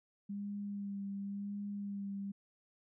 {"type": "tone with vibrato", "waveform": "sine", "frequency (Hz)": 200.8, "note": "G3", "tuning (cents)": 42, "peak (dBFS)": -38, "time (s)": [0.29, 2.32], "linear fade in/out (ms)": 10, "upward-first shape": "sine", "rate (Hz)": 0.93, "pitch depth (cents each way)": 22, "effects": []}